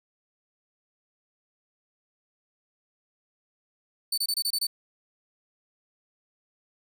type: tone bursts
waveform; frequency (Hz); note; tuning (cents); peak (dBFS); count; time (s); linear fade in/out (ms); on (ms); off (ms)
sawtooth; 4518; C#8; +32; -22; 7; 4.12-4.669; 5; 57; 25
effects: none